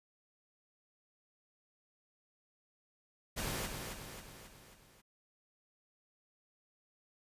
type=noise with echo; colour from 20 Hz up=pink; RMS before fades=-38 dBFS; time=3.36-3.67 s; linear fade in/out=20 ms; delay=270 ms; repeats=5; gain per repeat=-5 dB; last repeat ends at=5.02 s; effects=resampled to 32000 Hz